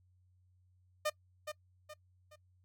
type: tone with echo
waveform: sawtooth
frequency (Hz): 607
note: D#5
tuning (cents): -43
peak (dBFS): -27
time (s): 1.05-1.1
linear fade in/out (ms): 10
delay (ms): 420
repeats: 3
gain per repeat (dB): -8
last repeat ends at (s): 2.36
effects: noise-tail reverb RT60 0.1 s tail -21 dB re dry + added 91 Hz sine -66 dBFS peak until 2.64 s